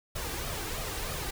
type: noise with flanger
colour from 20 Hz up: pink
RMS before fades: -35 dBFS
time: 0.15-1.31 s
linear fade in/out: 10 ms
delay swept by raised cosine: 1.6 to 2.6 ms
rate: 3.1 Hz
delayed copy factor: +0.6
effects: none